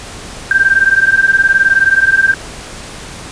sine beating tone pair, 1568 / 1587 Hz, G6 / G6, 0 / +21 cents, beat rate 19 Hz, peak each -10 dBFS, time 0.51-2.34 s, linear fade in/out 2 ms, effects pink hiss -29 dBFS RMS until 3.31 s + resampled to 22050 Hz

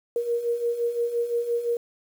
sine beating tone pair, 468.3 / 474.1 Hz, A#4 / A#4, +8 / +29 cents, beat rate 5.8 Hz, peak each -30 / -24 dBFS, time 0.16-1.77 s, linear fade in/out 2 ms, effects 8-bit

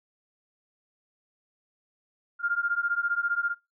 sine beating tone pair, 1396.9 / 1411.9 Hz, F6 / F6, 0 / +18 cents, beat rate 15 Hz, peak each -28 dBFS, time 2.39-3.55 s, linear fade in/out 50 ms, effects noise-tail reverb RT60 0.2 s tail -18 dB re dry

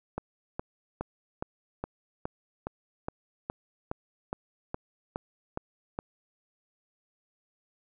click train, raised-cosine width 1 ms, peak -18 dBFS, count 15, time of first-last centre 0.18-5.989 s, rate 2.41 Hz, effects none

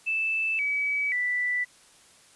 sine tone with pitch steps, 2637 / 2282 / 1975.5 Hz, E7 / C#7 / B6, 0 / +50 / 0 cents, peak -24 dBFS, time 0.06-1.65 s, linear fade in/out 20 ms, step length 530 ms, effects white hiss -56 dBFS RMS until 2.35 s + resampled to 24000 Hz

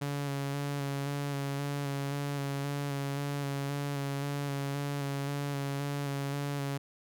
sawtooth tone with vibrato, 141.1 Hz, C#3, 31 cents sharp, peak -28 dBFS, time 0.01-6.78 s, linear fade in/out 10 ms, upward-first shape square, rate 1.9 Hz, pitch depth 18 cents each way, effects none

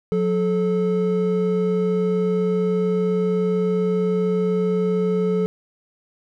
triangle tone pair together, 180.69 / 433.5 Hz, F#3 / A4, -41 / -26 cents, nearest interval octave + minor third, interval 1515 cents, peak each -19 / -18 dBFS, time 0.12-5.46 s, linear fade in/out 0 ms, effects none

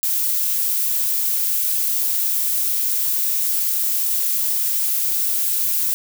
violet noise, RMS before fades -20 dBFS, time 0.03-5.94 s, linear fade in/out 0 ms, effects none

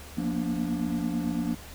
triangle tone cluster, 174.7 / 230.6 / 239.6 / 291.1 Hz, F3 / A#3 / A#3 / D4, +1 / -19 / +48 / -15 cents, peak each -30 dBFS, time 0.17-1.55 s, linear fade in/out 10 ms, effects added 75 Hz sine -45 dBFS peak until 1.74 s + pink hiss -46 dBFS RMS until 1.74 s

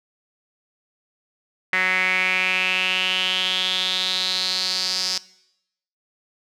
sawtooth tone with band-pass filter sweep, 185.6 Hz, F#3, 6 cents sharp, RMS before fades -22 dBFS, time 1.73-5.18 s, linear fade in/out 2 ms, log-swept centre 2000 to 5100 Hz, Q 6, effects noise-tail reverb RT60 0.8 s tail -19 dB re dry

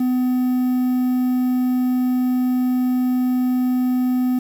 triangle tone with quantisation, 251.9 Hz, B3, 34 cents sharp, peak -14 dBFS, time 0-4.39 s, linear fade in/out 5 ms, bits 7, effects none

